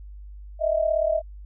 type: tone pair together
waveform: sine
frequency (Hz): 622.3 / 659.3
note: D#5 / E5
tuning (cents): 0 / 0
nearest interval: minor second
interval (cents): 100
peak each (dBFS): -22 / -23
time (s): 0.59-1.22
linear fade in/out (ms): 50
effects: added 50 Hz sine -38 dBFS peak until 1.45 s